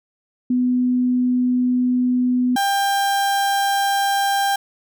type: tone pair in turn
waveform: sine / 35% pulse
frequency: 249.5 / 794.9 Hz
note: B3 / G5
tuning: +18 / +24 cents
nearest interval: octave + minor sixth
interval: 2006 cents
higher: second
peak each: -15 dBFS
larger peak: neither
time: 0.5-2.56 / 2.56-4.56 s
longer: first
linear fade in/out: 5 ms
effects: none